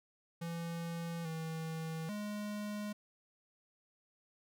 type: tone with pitch steps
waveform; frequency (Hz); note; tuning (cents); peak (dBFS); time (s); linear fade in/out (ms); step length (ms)
square; 168.2 / 161.2 / 208.3; E3 / E3 / G#3; +35 / -38 / +5; -39; 0.41-2.93; 10; 840
effects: none